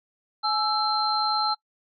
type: tone cluster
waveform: sine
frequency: 847 / 1325 / 4134 Hz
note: G#5 / E6 / C8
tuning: +34 / +9 / -22 cents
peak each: -26 dBFS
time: 0.43-1.55 s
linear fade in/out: 20 ms
effects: noise-tail reverb RT60 0.1 s tail -23 dB re dry